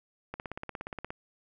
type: click train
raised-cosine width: 0.5 ms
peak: -22 dBFS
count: 14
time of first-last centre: 0.34-1.105 s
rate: 17 Hz
effects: none